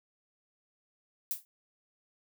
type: noise with exponential decay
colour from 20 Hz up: violet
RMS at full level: -29 dBFS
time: 1.31-1.45 s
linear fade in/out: 0 ms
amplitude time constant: 29 ms
effects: none